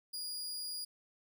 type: tone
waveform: sawtooth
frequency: 4866 Hz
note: D#8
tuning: 39 cents flat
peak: -36 dBFS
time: 0.13-0.85 s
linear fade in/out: 10 ms
effects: none